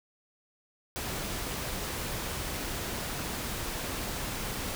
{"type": "noise", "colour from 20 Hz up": "pink", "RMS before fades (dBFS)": -35, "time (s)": [0.96, 4.75], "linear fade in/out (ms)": 0, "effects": []}